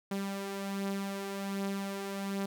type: beating tone pair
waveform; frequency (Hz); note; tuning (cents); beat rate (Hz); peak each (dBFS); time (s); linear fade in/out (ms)
sawtooth; 196 / 197.3; G3 / G3; 0 / +11; 1.3; -37 / -31; 0.11-2.46; 5
effects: none